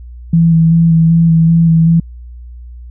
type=tone with vibrato; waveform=sine; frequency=164.81 Hz; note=E3; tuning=in tune; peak=-5 dBFS; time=0.33-2 s; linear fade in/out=5 ms; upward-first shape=square; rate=2.6 Hz; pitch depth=16 cents each way; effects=added 60 Hz sine -28 dBFS peak until 2.9 s